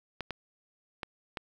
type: clicks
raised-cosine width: 0.3 ms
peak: -19 dBFS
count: 4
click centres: 0.207 / 0.307 / 1.032 / 1.372 s
effects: 8-bit